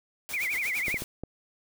white noise with tremolo, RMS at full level -37 dBFS, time 0.29-1.04 s, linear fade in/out 0 ms, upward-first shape sine, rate 8.7 Hz, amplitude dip 75%
sine tone with vibrato, 2210 Hz, C#7, 6 cents flat, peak -27 dBFS, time 0.33-0.98 s, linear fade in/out 10 ms, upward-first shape triangle, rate 12 Hz, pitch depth 210 cents each way
clicks, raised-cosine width 2 ms, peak -22 dBFS, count 4, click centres 0.882 / 0.943 / 1.021 / 1.236 s
effects none

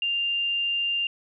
sine tone, 2794 Hz, F7, in tune, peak -23 dBFS, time 0.02-1.07 s, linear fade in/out 2 ms, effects none

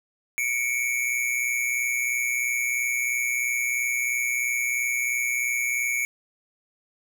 square tone pair together, 2200 / 2323 Hz, C#7 / D7, -14 / -20 cents, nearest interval minor second, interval 94 cents, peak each -27 dBFS, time 0.38-6.05 s, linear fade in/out 0 ms, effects none

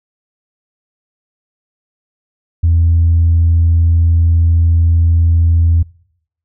sine tone, 83.5 Hz, E2, 23 cents sharp, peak -6 dBFS, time 2.63-5.83 s, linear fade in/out 10 ms, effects noise-tail reverb RT60 0.7 s tail -25 dB re dry + tanh soft clip ceiling -4 dBFS

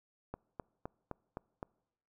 click train, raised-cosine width 1 ms, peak -26 dBFS, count 6, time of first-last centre 0.34-1.629 s, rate 3.88 Hz, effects noise-tail reverb RT60 0.9 s tail -26 dB re dry

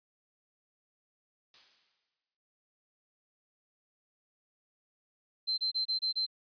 blue noise with exponential decay, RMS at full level -48 dBFS, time 1.54-2.37 s, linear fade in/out 1 ms, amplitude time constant 180 ms
sine tone bursts, 4107 Hz, C8, 33 cents flat, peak -28 dBFS, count 6, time 5.47-6.265 s, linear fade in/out 20 ms, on 110 ms, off 27 ms
effects resampled to 11025 Hz

